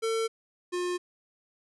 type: tone pair in turn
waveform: square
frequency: 450 / 356.7 Hz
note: A4 / F4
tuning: +39 / +37 cents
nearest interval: major third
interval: 402 cents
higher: first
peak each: -27 / -29 dBFS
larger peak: first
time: 0.02-0.28 / 0.72-0.98 s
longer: neither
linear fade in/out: 20 ms
effects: resampled to 24000 Hz